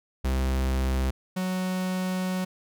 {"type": "tone pair in turn", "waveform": "45% pulse", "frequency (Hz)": [65.4, 184.98], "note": ["C2", "F#3"], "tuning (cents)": [0, 0], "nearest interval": "octave + tritone", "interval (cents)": 1800, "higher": "second", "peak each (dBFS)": [-23, -26], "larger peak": "first", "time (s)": [[0.24, 1.11], [1.36, 2.45]], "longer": "second", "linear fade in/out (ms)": 10, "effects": []}